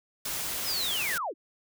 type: noise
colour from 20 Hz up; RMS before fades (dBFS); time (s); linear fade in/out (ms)
white; -33; 0.25-1.18; 5
type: linear sweep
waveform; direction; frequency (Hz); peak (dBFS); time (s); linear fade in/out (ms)
sine; down; 5330 to 243.3; -29; 0.64-1.34; 50
effects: none